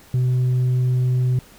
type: tone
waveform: sine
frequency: 126.4 Hz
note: B2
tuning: 41 cents sharp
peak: -13 dBFS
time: 0.14-1.39 s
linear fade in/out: 2 ms
effects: tanh soft clip ceiling -15 dBFS + pink hiss -48 dBFS RMS until 1.58 s